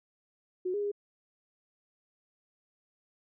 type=tone with pitch steps; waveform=sine; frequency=366.3 / 410.8 / 408.4 Hz; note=F#4 / G#4 / G#4; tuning=-17 / -19 / -29 cents; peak=-29 dBFS; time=0.65-0.917 s; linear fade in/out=10 ms; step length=89 ms; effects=none